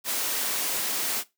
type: high-pass noise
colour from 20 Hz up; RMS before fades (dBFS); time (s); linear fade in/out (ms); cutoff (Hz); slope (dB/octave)
white; -28; 0.04-1.24; 50; 220; 12
effects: noise-tail reverb RT60 0.2 s tail -18 dB re dry